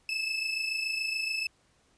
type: tone pair together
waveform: 30% pulse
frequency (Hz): 2608 / 2635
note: E7 / E7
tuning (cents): -19 / -1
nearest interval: unison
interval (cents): 18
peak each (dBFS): -28 / -32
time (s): 0.09-1.47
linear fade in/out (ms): 2
effects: pink hiss -67 dBFS RMS until 1.97 s + resampled to 22050 Hz